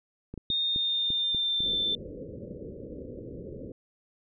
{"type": "clicks", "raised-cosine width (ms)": 3, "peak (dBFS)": -25, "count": 7, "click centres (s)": [0.34, 0.377, 0.502, 0.761, 1.104, 1.347, 1.605]}
{"type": "tone with pitch glide", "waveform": "sine", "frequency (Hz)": [3671, 3548], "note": ["A#7", "A7"], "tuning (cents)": [-27, 14], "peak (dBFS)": -25, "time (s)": [0.5, 1.95], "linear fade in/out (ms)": 2, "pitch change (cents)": -59, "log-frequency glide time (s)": [0.6, 1.78]}
{"type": "low-pass noise", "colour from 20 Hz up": "white", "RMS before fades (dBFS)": -41, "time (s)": [1.63, 3.72], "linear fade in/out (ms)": 2, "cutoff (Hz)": 550, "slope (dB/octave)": 96}
{"effects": []}